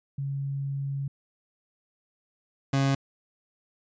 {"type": "tone pair in turn", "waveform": ["sine", "30% pulse"], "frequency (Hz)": [138.59, 136.92], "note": ["C#3", "C#3"], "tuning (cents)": [0, -21], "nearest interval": "unison", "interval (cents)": 21, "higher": "first", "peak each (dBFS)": [-28, -19], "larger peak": "second", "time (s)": [[0.18, 1.08], [2.73, 2.95]], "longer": "first", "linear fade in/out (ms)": 5, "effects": ["resampled to 16000 Hz"]}